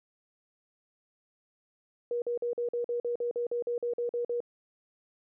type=tone bursts; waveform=sine; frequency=478.6 Hz; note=A#4; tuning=46 cents sharp; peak=-28 dBFS; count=15; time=2.11-4.404 s; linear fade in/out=2 ms; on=110 ms; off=46 ms; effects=none